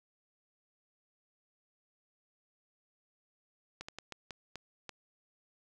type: slowing click train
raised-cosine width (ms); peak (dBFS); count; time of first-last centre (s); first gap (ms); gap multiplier
0.2; -25; 7; 3.81-4.893; 75; 1.35
effects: none